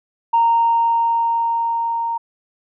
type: tone with level ramp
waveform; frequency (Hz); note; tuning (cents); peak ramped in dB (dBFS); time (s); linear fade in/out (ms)
sine; 926; A#5; -12; -10 to -19; 0.33-2.18; 10
effects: tanh soft clip ceiling -7 dBFS